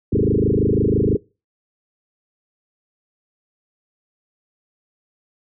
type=tone with frequency modulation; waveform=sine; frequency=257.1 Hz; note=C4; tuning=30 cents flat; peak=-14 dBFS; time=0.12-1.17 s; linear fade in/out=10 ms; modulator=26 Hz; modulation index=7.4; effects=noise-tail reverb RT60 0.3 s tail -23 dB re dry